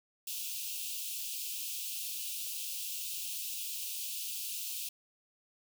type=high-pass noise; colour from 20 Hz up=white; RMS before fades=-39 dBFS; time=0.27-4.89 s; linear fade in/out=5 ms; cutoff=2500 Hz; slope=96 dB/octave; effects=none